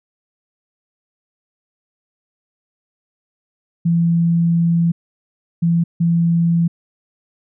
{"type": "tone bursts at uneven times", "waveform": "sine", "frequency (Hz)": 168.6, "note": "E3", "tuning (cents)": 39, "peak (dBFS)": -12, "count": 3, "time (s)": [[3.85, 4.92], [5.62, 5.84], [6, 6.68]], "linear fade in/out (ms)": 10, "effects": []}